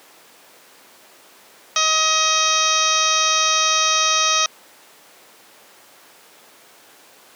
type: harmonic tone with a mistuned harmonic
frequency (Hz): 631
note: D#5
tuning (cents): +24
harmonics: 1 / 2 / 3 / 4 / 5 / 6 / 7 / 8 / 9 / 10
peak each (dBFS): -29 / -20 / -29 / -24 / -25 / -23 / -32 / -28 / -22 / -25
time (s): 1.76-4.46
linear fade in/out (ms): 2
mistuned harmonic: 5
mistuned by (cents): +17
effects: pink hiss -47 dBFS RMS until 7.35 s + high-pass 400 Hz 12 dB/octave